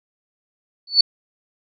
sine tone with exponential growth, 4468 Hz, C#8, 13 cents sharp, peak -5 dBFS, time 0.87-1.01 s, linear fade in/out 5 ms, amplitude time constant 30 ms, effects none

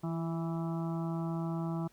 harmonic tone with a mistuned harmonic, 164.81 Hz, E3, in tune, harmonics 1 / 2 / 4 / 5 / 6 / 7 / 8, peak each -33 / -39 / -45 / -47 / -49 / -50 / -51 dBFS, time 0.03-1.88 s, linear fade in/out 10 ms, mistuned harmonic 2, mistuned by +19 cents, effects pink hiss -66 dBFS RMS until 1.92 s

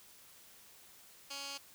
15% pulse tone with band-pass filter, 278.7 Hz, C#4, 9 cents sharp, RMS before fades -44 dBFS, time 1.3-1.58 s, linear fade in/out 10 ms, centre 4800 Hz, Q 1.4, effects white hiss -59 dBFS RMS until 1.74 s

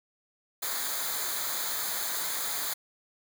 white noise with comb filter, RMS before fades -32 dBFS, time 0.62-2.74 s, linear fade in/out 10 ms, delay 0.36 ms, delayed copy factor -0.75, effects none

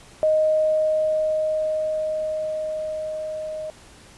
sine tone with level ramp, 622.3 Hz, D#5, in tune, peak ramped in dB -15 to -28 dBFS, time 0.23-3.7 s, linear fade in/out 0 ms, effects pink hiss -48 dBFS RMS until 4.17 s + resampled to 24000 Hz

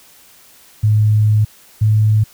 sine tone pair in turn, 106.8 / 107.6 Hz, G#2 / A2, +49 / -38 cents, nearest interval unison, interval 13 cents, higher second, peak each -9 dBFS, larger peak neither, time 0.83-1.45 / 1.81-2.24 s, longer first, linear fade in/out 10 ms, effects white hiss -46 dBFS RMS until 2.33 s

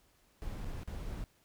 brown noise with dropouts, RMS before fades -40 dBFS, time 0.42-1.24 s, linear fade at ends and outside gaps 0 ms, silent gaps 0.645-0.652 / 0.833-0.876 s, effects pink hiss -69 dBFS RMS until 1.44 s

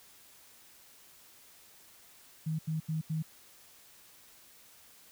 sine tone bursts, 158.1 Hz, D#3, 28 cents sharp, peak -30 dBFS, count 4, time 2.46-3.226 s, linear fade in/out 10 ms, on 130 ms, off 82 ms, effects white hiss -58 dBFS RMS until 5.11 s

